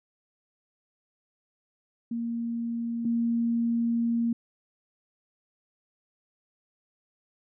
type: tone pair in turn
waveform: sine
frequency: 233.1 / 233.1 Hz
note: A#3 / A#3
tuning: 0 / 0 cents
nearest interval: unison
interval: 0 cents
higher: neither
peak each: -28 / -23 dBFS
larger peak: second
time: 2.11-3.05 / 3.05-4.33 s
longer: second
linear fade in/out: 5 ms
effects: none